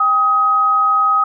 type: tone pair together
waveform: sine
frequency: 794.4 / 1261 Hz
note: G5 / D#6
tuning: +23 / +23 cents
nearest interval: minor sixth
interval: 800 cents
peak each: -22 / -11 dBFS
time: 0-1.24 s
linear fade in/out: 5 ms
effects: none